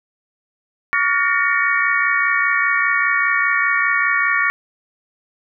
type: tone cluster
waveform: sine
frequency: 1136 / 1418 / 1799 / 1864 / 2248 Hz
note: C#6 / F6 / A6 / A#6 / C#7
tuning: +42 / +26 / +38 / -1 / +24 cents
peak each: -21 dBFS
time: 0.93-4.5 s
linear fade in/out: 0 ms
effects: none